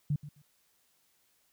sine tone with echo, 146.83 Hz, D3, in tune, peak -26 dBFS, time 0.1-0.16 s, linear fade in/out 5 ms, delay 130 ms, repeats 2, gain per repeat -15 dB, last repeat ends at 0.42 s, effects white hiss -71 dBFS RMS until 1.52 s

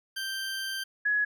20% pulse / sine tone pair in turn, 1568 / 1682 Hz, G6 / G#6, 0 / +22 cents, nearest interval minor second, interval 122 cents, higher second, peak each -27 / -23 dBFS, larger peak second, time 0.16-0.84 / 1.05-1.25 s, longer first, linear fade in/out 10 ms, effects none

